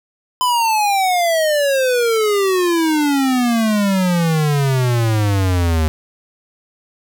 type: exponential sweep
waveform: square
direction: down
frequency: 1017 to 77 Hz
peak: -14 dBFS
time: 0.41-5.88 s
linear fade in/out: 0 ms
effects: none